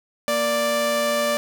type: tone pair together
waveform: sawtooth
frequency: 233.1 / 587.4 Hz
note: A#3 / D5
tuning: 0 / 0 cents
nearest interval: octave + major third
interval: 1600 cents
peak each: -25 / -16 dBFS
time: 0.28-1.37 s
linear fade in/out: 0 ms
effects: none